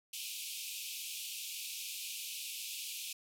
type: band-pass noise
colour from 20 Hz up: pink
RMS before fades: -43 dBFS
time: 0.13-3.13 s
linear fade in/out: 5 ms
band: 2400 to 16000 Hz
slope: 96 dB/octave
effects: none